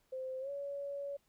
sine tone with pitch glide, 520 to 563.8 Hz, C5 to C#5, -11 to +29 cents, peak -38 dBFS, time 0.12-1.17 s, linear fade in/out 10 ms, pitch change +140 cents, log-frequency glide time 0.4-0.5 s, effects pink hiss -75 dBFS RMS until 1.28 s

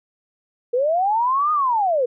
sine linear two-way sweep, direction up then down, 466.2 to 1244.5 to 466.2 Hz, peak -16 dBFS, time 0.73-2.06 s, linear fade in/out 10 ms, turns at 1.52 s, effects none

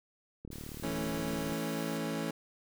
click train, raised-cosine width 3 ms, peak -31 dBFS, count 41, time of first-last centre 0.45-1.522 s, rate 37.3 Hz
white noise, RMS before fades -50 dBFS, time 0.51-1.98 s, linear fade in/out 10 ms
25% pulse chord, A major, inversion second, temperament equal, 164.81 / 220 / 277.2 Hz, E3 / A3 / C#4, 0 / 0 / 0 cents, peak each -34 dBFS, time 0.83-2.31 s, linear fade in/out 5 ms
effects none

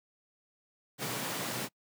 pink high-pass noise, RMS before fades -36 dBFS, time 0.98-1.69 s, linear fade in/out 50 ms, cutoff 110 Hz, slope 96 dB/octave, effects noise-tail reverb RT60 0.1 s tail -25 dB re dry

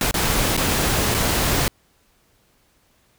pink noise with dropouts, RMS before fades -20 dBFS, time 0.01-1.68 s, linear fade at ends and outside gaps 1 ms, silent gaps 0.111-0.141 / 0.567-0.575 / 1.143-1.147 s, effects pink hiss -61 dBFS RMS until 3.18 s

